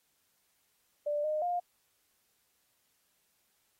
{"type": "tone with pitch steps", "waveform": "sine", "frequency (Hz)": [589, 613, 707], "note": ["D5", "D#5", "F5"], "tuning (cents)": [5, -26, 21], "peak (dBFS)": -29, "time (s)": [1.06, 1.6], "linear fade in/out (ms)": 10, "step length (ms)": 180, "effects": ["white hiss -74 dBFS RMS until 3.79 s", "AAC 48 kbps"]}